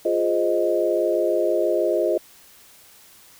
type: chord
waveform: sine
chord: F minor seventh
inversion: none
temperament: equal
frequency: 349.2 / 415.3 / 523.3 / 622.3 Hz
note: F4 / Ab4 / C5 / Eb5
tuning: 0 / 0 / 0 / 0 cents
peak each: -23 / -25 / -25 / -22 dBFS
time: 0.05-2.18 s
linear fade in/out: 5 ms
effects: white hiss -50 dBFS RMS until 3.39 s